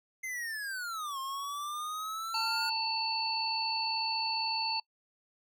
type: linear two-way sweep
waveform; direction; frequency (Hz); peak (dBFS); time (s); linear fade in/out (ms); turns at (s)
square; down then up; 2093 to 1061 to 1439; -36; 0.23-2.7; 10; 1.19
type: harmonic tone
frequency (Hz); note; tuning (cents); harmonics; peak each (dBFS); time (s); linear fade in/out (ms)
893; A5; +25; 1 / 3 / 5; -34 / -39 / -32; 2.34-4.8; 5
effects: noise-tail reverb RT60 0.1 s tail -25 dB re dry